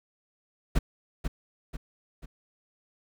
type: noise with echo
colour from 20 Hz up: brown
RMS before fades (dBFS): -21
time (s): 0.75-0.79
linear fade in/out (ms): 10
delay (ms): 490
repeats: 3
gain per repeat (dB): -7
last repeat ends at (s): 2.26
effects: none